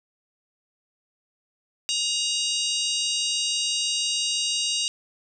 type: harmonic tone with a mistuned harmonic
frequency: 946 Hz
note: A#5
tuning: 25 cents sharp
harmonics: 3 / 4 / 5 / 6 / 7 / 8 / 9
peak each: -27 / -29 / -31 / -33 / -34 / -35 / -36 dBFS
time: 1.89-4.88 s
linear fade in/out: 0 ms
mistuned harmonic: 7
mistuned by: -66 cents
effects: none